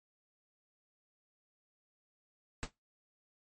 pink noise with exponential decay, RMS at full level -34 dBFS, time 2.63-2.71 s, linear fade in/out 0 ms, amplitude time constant 17 ms, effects noise-tail reverb RT60 0.2 s tail -21 dB re dry + MP3 32 kbps

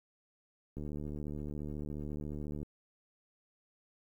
click train, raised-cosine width 3 ms, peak -29 dBFS, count 139, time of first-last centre 0.77-2.63 s, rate 74.2 Hz, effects 11-bit

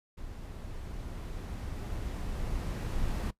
brown noise with level ramp, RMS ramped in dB -43 to -31 dBFS, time 0.17-3.31 s, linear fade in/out 10 ms, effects noise-tail reverb RT60 0.1 s tail -19 dB re dry + resampled to 32000 Hz

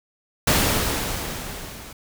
pink noise with level ramp, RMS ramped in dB -17 to -40 dBFS, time 0.47-1.93 s, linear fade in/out 5 ms, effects none

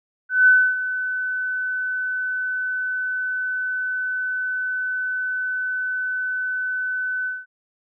sine tone with ADSR envelope, 1508 Hz, F#6, 32 cents sharp, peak -9 dBFS, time 0.29-7.46 s, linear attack 180 ms, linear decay 280 ms, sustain -13 dB, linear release 200 ms, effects none

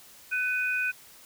sine tone pair together, 1503.4 / 2489 Hz, F#6 / D#7, +27 / 0 cents, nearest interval major sixth, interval 873 cents, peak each -28 dBFS, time 0.31-0.92 s, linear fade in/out 20 ms, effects white hiss -52 dBFS RMS until 1.25 s

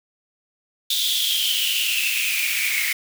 white noise with high-pass filter sweep, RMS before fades -22 dBFS, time 0.9-2.93 s, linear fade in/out 5 ms, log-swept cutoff 3600 to 2100 Hz, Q 9.6, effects none

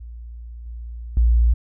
sine tone with level steps, 58.2 Hz, A#1, 2 cents flat, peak -33 / -30 / -12 dBFS, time 0-1.54 s, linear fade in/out 10 ms, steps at 0.66 / 1.17 s, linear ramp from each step 2 ms, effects none

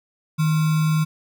sine tone with sample-and-hold, 156.9 Hz, D#3, 15 cents sharp, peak -16 dBFS, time 0.38-1.05 s, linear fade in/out 20 ms, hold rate 1225 Hz, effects none

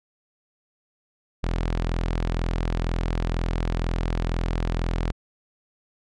sawtooth tone, 42.07 Hz, E1, 36 cents sharp, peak -19 dBFS, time 1.43-5.12 s, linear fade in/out 10 ms, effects low-pass 5000 Hz 12 dB/octave

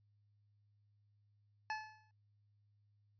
25% pulse tone with exponential decay, 865 Hz, A5, 30 cents flat, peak -32 dBFS, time 1.7-2.11 s, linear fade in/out 1 ms, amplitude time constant 87 ms, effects added 103 Hz sine -70 dBFS peak until 3.19 s + resampled to 11025 Hz

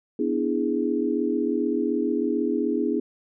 sine chord, E dominant seventh, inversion second, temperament equal, 246.9 / 293.7 / 329.6 / 415.3 Hz, B3 / D4 / E4 / G#4, 0 / 0 / 0 / 0 cents, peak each -27 dBFS, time 0.19-3 s, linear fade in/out 5 ms, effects none

